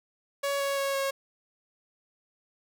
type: tone with pitch steps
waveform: sawtooth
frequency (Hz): 561 / 556.2 / 551.4 / 546.6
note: C#5 / C#5 / C#5 / C#5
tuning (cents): +21 / +6 / -9 / -24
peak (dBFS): -23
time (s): 0.43-1.11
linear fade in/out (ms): 10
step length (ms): 170
effects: none